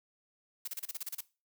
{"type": "noise bursts", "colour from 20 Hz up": "blue", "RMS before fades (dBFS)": -38, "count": 10, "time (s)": [0.65, 1.208], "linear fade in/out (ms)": 5, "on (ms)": 27, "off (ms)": 32, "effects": ["noise-tail reverb RT60 0.3 s tail -19 dB re dry"]}